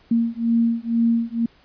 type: beating tone pair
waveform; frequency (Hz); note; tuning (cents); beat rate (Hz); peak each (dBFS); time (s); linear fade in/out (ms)
sine; 230.4 / 232.5; A#3 / A#3; -20 / -4; 2.1; -20; 0.11-1.46; 5
effects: pink hiss -55 dBFS RMS until 1.64 s + resampled to 11025 Hz